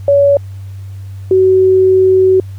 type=tone pair in turn; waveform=sine; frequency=565 / 376.1 Hz; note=C#5 / F#4; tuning=+33 / +28 cents; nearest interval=perfect fifth; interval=705 cents; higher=first; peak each=-5 dBFS; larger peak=neither; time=0.08-0.37 / 1.31-2.4 s; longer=second; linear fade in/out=2 ms; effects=added 97 Hz sine -24 dBFS peak until 2.58 s + pink hiss -48 dBFS RMS until 2.58 s